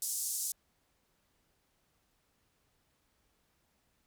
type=band-pass noise; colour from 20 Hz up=white; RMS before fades=-36 dBFS; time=0.02-0.52 s; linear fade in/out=2 ms; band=5800 to 12000 Hz; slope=24 dB/octave; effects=pink hiss -75 dBFS RMS until 4.06 s